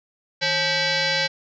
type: tone with frequency modulation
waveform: sine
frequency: 1244 Hz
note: D#6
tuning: 1 cent flat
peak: -19 dBFS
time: 0.41-1.28 s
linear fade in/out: 20 ms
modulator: 702 Hz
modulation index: 5.6
effects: none